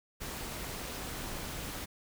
pink noise with amplitude modulation, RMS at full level -38 dBFS, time 0.2-1.86 s, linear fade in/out 20 ms, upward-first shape sine, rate 221 Hz, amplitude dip 45%, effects none

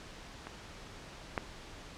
clicks, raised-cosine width 0.5 ms, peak -27 / -16 dBFS, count 2, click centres 0.47 / 1.378 s, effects pink hiss -49 dBFS RMS until 1.97 s + low-pass 6000 Hz 12 dB/octave

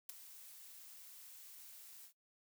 blue noise with ADSR envelope, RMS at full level -42 dBFS, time 0.09-2.13 s, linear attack 4 ms, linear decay 11 ms, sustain -14 dB, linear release 85 ms, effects noise-tail reverb RT60 0.1 s tail -18 dB re dry

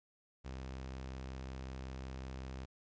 sawtooth tone, 65.41 Hz, C2, in tune, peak -39 dBFS, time 0.44-2.66 s, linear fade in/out 20 ms, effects resampled to 16000 Hz + 12-bit

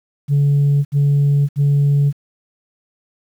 sine tone bursts, 142.6 Hz, C#3, 49 cents sharp, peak -9 dBFS, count 3, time 0.28-2.128 s, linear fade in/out 50 ms, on 570 ms, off 69 ms, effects tanh soft clip ceiling -9 dBFS + 8-bit

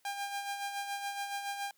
sawtooth tone with tremolo, 802 Hz, G5, 39 cents sharp, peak -30 dBFS, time 0.05-1.71 s, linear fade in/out 2 ms, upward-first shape sine, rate 7.1 Hz, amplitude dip 50%, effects white hiss -71 dBFS RMS until 1.77 s + high-pass 80 Hz 12 dB/octave

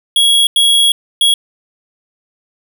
square tone bursts at uneven times, 3322 Hz, G#7, in tune, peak -8 dBFS, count 3, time 0.16-0.47 / 0.56-0.92 / 1.21-1.34 s, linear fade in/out 2 ms, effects none

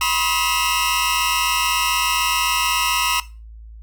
sawtooth tone cluster, 980 / 1060 / 1266 / 2668 / 2853 Hz, B5 / C6 / D#6 / E7 / F7, -14 / +22 / +30 / +20 / +36 cents, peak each -21 dBFS, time 0.01-3.2 s, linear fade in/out 2 ms, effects noise-tail reverb RT60 0.3 s tail -17 dB re dry + added 55 Hz sine -36 dBFS peak until 3.82 s

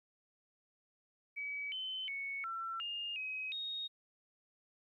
sine tone with pitch steps, 2279 / 3058 / 2215 / 1346 / 2825 / 2535 / 3735 Hz, C#7 / G7 / C#7 / E6 / F7 / D#7 / A#7, +47 / -44 / -2 / +36 / +19 / +32 / +3 cents, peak -38 dBFS, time 1.36-3.88 s, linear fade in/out 20 ms, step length 360 ms, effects 13-bit

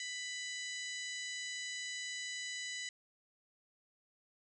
harmonic tone with a mistuned harmonic, 993 Hz, B5, 9 cents sharp, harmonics 2 / 3 / 4 / 5 / 6 / 7 / 8, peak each -43 / -48 / -47 / -52 / -53 / -49 / -52 dBFS, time 0-2.89 s, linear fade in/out 2 ms, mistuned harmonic 7, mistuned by -39 cents, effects none

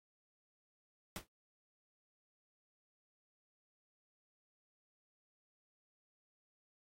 pink noise with exponential decay, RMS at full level -39 dBFS, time 1.16-1.27 s, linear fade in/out 1 ms, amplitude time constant 22 ms, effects AAC 48 kbps

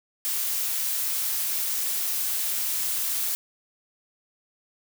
blue noise, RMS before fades -27 dBFS, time 0.25-3.35 s, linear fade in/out 0 ms, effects none

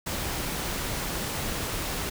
pink noise, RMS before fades -31 dBFS, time 0.06-2.1 s, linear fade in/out 10 ms, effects none

